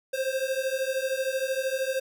square beating tone pair, 522 / 535 Hz, C5 / C5, -4 / +38 cents, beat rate 13 Hz, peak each -30 dBFS, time 0.13-2 s, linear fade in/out 10 ms, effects none

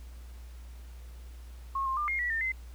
sine tone with pitch steps, 1085 / 1061 / 1197 / 2132 / 1943 / 1810 / 2062 Hz, C#6 / C6 / D6 / C7 / B6 / A6 / C7, -37 / +24 / +33 / +32 / -29 / +48 / -26 cents, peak -28 dBFS, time 1.75-2.52 s, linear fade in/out 5 ms, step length 110 ms, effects added 60 Hz sine -43 dBFS peak until 2.74 s + pink hiss -59 dBFS RMS until 2.74 s

